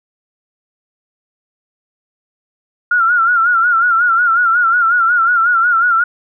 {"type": "tone with vibrato", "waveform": "sine", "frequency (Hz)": 1396.9, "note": "F6", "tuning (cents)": 0, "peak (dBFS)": -9, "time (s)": [2.91, 6.04], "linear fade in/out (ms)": 5, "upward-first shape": "sine", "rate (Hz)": 5.5, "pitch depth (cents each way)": 87, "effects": []}